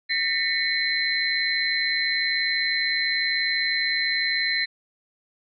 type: tone cluster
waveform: sine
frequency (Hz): 1813 / 1974 / 2204 / 4084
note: A#6 / B6 / C#7 / C8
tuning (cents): -49 / -1 / -11 / -43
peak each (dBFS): -27 / -29 / -28 / -25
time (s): 0.09-4.66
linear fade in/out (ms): 20
effects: none